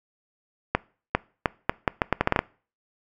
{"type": "accelerating click train", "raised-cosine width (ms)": 0.5, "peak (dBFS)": -4, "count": 12, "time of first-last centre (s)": [0.75, 2.391], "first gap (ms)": 400, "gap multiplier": 0.77, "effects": ["noise-tail reverb RT60 0.4 s tail -23 dB re dry"]}